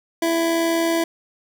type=tone with amplitude modulation; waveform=25% pulse; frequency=332.2 Hz; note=E4; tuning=13 cents sharp; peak=-13 dBFS; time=0.22-1.04 s; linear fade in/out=5 ms; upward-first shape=sine; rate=81.1 Hz; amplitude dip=25%; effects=none